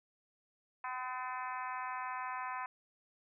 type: harmonic tone with a mistuned harmonic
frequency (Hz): 254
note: B3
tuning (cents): +49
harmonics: 3 / 4 / 5 / 6 / 7 / 8 / 9 / 10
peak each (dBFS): -45 / -40 / -46 / -49 / -48 / -53 / -55 / -53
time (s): 0.84-2.66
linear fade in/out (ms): 2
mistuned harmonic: 8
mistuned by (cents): +33
effects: none